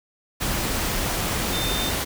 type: tone in noise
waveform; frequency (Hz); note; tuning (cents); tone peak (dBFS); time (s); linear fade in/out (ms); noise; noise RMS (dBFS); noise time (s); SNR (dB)
sine; 3600; A7; +39; -28; 1.52-1.91; 20; pink; -25; 0.4-2.05; -6
effects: none